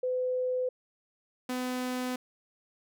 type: tone pair in turn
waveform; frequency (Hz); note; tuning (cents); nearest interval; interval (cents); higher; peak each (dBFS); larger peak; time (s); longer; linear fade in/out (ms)
sine / sawtooth; 506 / 252.1; B4 / B3; +42 / +36; octave; 1206; first; -27; neither; 0.03-0.69 / 1.49-2.16; second; 5
effects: none